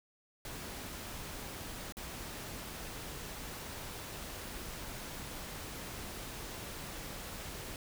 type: noise with dropouts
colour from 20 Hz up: pink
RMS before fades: -44 dBFS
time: 0.45-7.76 s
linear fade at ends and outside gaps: 1 ms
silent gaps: 1.923-1.969 s
effects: none